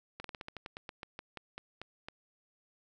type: slowing click train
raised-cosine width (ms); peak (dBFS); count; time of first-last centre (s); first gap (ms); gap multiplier
0.3; -26; 16; 0.2-2.085; 43; 1.14
effects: none